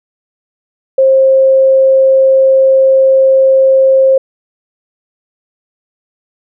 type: tone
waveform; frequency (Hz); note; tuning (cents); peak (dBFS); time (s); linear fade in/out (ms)
sine; 532; C5; +29; -4; 0.98-4.18; 5
effects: none